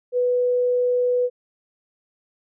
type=tone; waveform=sine; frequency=493.9 Hz; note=B4; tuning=in tune; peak=-17 dBFS; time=0.12-1.3 s; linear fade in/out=50 ms; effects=none